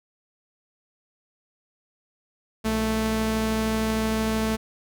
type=tone pair together; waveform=sawtooth; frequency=58.27 / 220 Hz; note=A#1 / A3; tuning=0 / 0 cents; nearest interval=octave + major seventh; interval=2300 cents; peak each=-27 / -19 dBFS; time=2.64-4.57 s; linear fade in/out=20 ms; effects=none